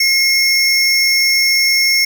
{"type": "tone pair together", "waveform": "square", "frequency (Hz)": [2152, 5423], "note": ["C7", "E8"], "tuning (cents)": [48, 48], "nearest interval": "octave + major third", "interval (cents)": 1600, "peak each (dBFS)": -14, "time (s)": [0, 2.05], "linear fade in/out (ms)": 5, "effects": []}